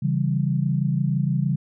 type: chord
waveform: sine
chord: C# diminished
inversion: none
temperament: equal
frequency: 138.59 / 164.81 / 196 Hz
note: C#3 / E3 / G3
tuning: 0 / 0 / 0 cents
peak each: -22 / -24 / -26 dBFS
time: 0.02-1.56 s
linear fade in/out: 10 ms
effects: none